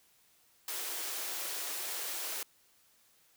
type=high-pass noise; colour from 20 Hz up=white; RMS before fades=-38 dBFS; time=0.68-2.43 s; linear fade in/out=2 ms; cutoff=300 Hz; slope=96 dB/octave; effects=white hiss -67 dBFS RMS until 3.36 s